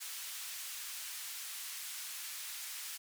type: band-pass noise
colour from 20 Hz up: white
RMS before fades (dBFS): -44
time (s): 0-2.98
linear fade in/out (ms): 20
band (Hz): 1500 to 14000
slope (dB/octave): 12
effects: none